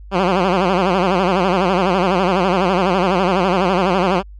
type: tone with vibrato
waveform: 10% pulse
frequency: 185 Hz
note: F#3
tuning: in tune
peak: -5 dBFS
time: 0.11-4.23 s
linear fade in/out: 50 ms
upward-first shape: sine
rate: 12 Hz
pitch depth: 120 cents each way
effects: added 50 Hz sine -34 dBFS peak until 4.39 s + low-pass 3000 Hz 12 dB/octave